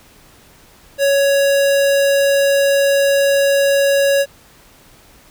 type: tone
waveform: square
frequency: 557 Hz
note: C#5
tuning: 8 cents sharp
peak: -12 dBFS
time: 0.98-4.26 s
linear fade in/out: 50 ms
effects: pink hiss -47 dBFS RMS until 5.3 s